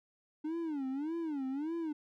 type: tone with vibrato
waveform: triangle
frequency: 297.1 Hz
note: D4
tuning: 20 cents sharp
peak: -32 dBFS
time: 0.44-1.93 s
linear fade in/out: 10 ms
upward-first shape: sine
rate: 1.7 Hz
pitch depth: 220 cents each way
effects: none